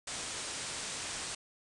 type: low-pass noise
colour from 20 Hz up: white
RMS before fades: -40 dBFS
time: 0.07-1.35 s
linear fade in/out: 5 ms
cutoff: 9400 Hz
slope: 96 dB/octave
effects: none